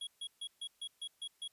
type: tone bursts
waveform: square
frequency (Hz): 3322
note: G#7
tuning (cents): 0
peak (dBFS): -40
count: 8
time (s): 0.01-1.478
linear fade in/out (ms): 5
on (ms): 61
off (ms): 140
effects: white hiss -73 dBFS RMS until 1.52 s + resampled to 32000 Hz